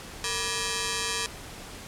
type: ring-modulated tone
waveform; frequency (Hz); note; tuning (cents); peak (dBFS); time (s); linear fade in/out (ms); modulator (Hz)
5% pulse; 715; F5; +41; -13; 0.24-1.26; 0; 261
effects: pink hiss -42 dBFS RMS until 1.87 s + low-pass 11000 Hz 12 dB/octave